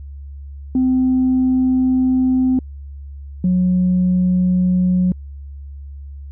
sine tone pair in turn, 257.4 / 182.01 Hz, C4 / F#3, -28 / -28 cents, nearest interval tritone, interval 600 cents, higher first, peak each -11 dBFS, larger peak neither, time 0.75-2.59 / 3.44-5.12 s, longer first, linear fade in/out 2 ms, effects tanh soft clip ceiling -9 dBFS + added 70 Hz sine -30 dBFS peak until 6.31 s

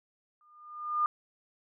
sine tone with exponential growth, 1211 Hz, D#6, 47 cents flat, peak -22 dBFS, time 0.41-1.06 s, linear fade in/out 1 ms, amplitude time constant 140 ms, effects none

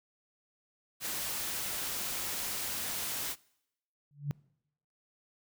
white noise, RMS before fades -36 dBFS, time 1-3.36 s, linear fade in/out 50 ms
sine tone with exponential growth, 144.1 Hz, D3, 33 cents flat, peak -26 dBFS, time 4.11-4.31 s, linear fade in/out 0 ms, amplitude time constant 43 ms
effects noise-tail reverb RT60 0.8 s tail -24 dB re dry

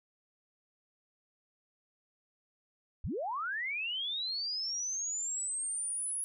sine linear sweep, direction up, 36.71 to 10548 Hz, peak -33 dBFS, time 3.04-6.24 s, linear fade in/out 0 ms, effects none

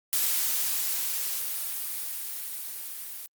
blue noise with level ramp, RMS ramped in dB -25 to -39 dBFS, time 0.13-3.26 s, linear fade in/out 0 ms, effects Opus 48 kbps

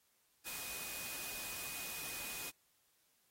sine tone in noise, 2489 Hz, D#7, in tune, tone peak -50 dBFS, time 0.45-2.51 s, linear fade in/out 20 ms, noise white, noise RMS -45 dBFS, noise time 0.45-2.51 s, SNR -8 dB, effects white hiss -75 dBFS RMS until 3.3 s + AAC 48 kbps

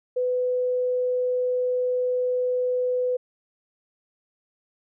sine tone, 500 Hz, B4, 21 cents sharp, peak -21 dBFS, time 0.16-3.17 s, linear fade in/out 10 ms, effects none

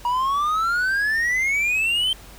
triangle exponential sweep, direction up, 953 to 3136 Hz, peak -17 dBFS, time 0.05-2.13 s, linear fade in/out 2 ms, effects added 47 Hz sine -43 dBFS peak until 2.38 s + pink hiss -45 dBFS RMS until 2.38 s

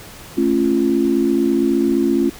sine chord, A augmented, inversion none, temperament just, 220 / 275 / 343.8 Hz, A3 / C#4 / E#4, 0 / -14 / -27 cents, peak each -20 / -17 / -17 dBFS, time 0.37-2.3 s, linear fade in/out 10 ms, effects pink hiss -38 dBFS RMS until 2.39 s

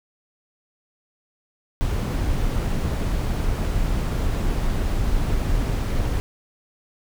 brown noise, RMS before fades -22 dBFS, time 1.81-6.2 s, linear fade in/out 0 ms, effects none

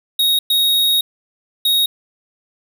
square tone bursts at uneven times, 3759 Hz, A#7, 14 cents sharp, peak -13 dBFS, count 3, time 0.19-0.39 / 0.5-1.01 / 1.65-1.86 s, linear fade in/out 5 ms, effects none

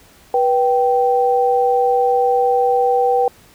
sine tone pair together, 487.6 / 779 Hz, B4 / G5, -22 / -11 cents, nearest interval minor sixth, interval 811 cents, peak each -15 dBFS, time 0.34-3.28 s, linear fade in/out 2 ms, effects pink hiss -48 dBFS RMS until 3.54 s

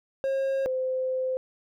triangle / sine tone pair in turn, 539 / 516.9 Hz, C#5 / C5, -49 / -21 cents, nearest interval minor second, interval 72 cents, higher first, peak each -22 / -25 dBFS, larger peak first, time 0.24-0.66 / 0.66-1.37 s, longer second, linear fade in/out 0 ms, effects none

